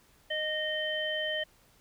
harmonic tone, 617 Hz, D#5, 15 cents flat, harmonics 1 / 3 / 5, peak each -34 / -34 / -34 dBFS, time 0.3-1.44 s, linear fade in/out 10 ms, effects pink hiss -63 dBFS RMS until 1.8 s

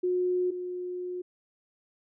sine tone pair in turn, 361.9 / 360.2 Hz, F#4 / F#4, -38 / -46 cents, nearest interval unison, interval 8 cents, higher first, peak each -24 / -32 dBFS, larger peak first, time 0.03-0.51 / 0.51-1.22 s, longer second, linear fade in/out 10 ms, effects none

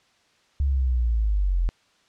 sine linear sweep, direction down, 71 to 41.2 Hz, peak -19 dBFS, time 0.6-1.69 s, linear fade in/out 0 ms, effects white hiss -62 dBFS RMS until 2.08 s + low-pass 5000 Hz 12 dB/octave

